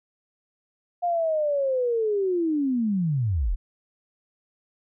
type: linear sweep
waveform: sine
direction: down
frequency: 712 to 30.77 Hz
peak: -21 dBFS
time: 1.02-3.56 s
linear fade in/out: 20 ms
effects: none